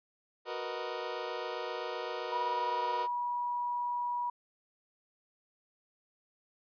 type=chord; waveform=25% pulse; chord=B major seventh; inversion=second; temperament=equal; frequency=370 / 466.2 / 493.9 / 622.3 Hz; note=F#4 / A#4 / B4 / D#5; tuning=0 / 0 / 0 / 0 cents; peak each=-39 / -37 / -37 / -38 dBFS; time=0.45-3.08 s; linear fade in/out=50 ms
type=tone; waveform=sine; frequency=969 Hz; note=B5; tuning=33 cents flat; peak=-31 dBFS; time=2.32-4.3 s; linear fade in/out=5 ms
effects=resampled to 11025 Hz